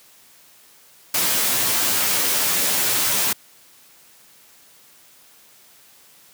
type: noise with comb filter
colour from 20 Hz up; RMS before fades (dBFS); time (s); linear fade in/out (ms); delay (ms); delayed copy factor
white; -20; 1.14-3.33; 5; 13; -0.85
effects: white hiss -51 dBFS RMS until 6.33 s + high-pass 100 Hz 12 dB/octave